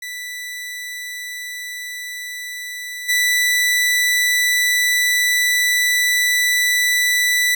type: tone with level steps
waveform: sawtooth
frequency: 1975.5 Hz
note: B6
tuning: in tune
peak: -24 / -11 dBFS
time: 0.02-7.55 s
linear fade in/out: 5 ms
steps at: 3.08 s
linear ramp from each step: 20 ms
effects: none